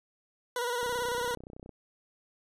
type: tone with vibrato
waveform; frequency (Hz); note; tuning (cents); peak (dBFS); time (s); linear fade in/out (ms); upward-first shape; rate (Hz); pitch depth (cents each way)
20% pulse; 484.5; B4; -33; -25; 0.56-1.35; 2; square; 18; 40
type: click train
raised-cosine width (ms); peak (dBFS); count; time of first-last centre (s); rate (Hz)
2; -32; 28; 0.83-1.693; 31.3
effects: resampled to 32000 Hz